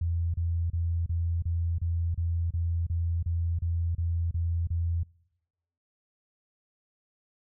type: tone bursts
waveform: sine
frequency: 84.5 Hz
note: E2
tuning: 43 cents sharp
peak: -25 dBFS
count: 14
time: 0.01-5.033 s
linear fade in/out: 5 ms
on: 330 ms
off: 31 ms
effects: noise-tail reverb RT60 0.9 s tail -26 dB re dry